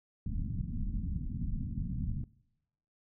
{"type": "low-pass noise", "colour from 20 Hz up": "pink", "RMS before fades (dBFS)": -35, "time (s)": [0.26, 2.24], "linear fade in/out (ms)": 2, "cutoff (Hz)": 240, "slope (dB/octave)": 48, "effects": ["noise-tail reverb RT60 0.9 s tail -23 dB re dry"]}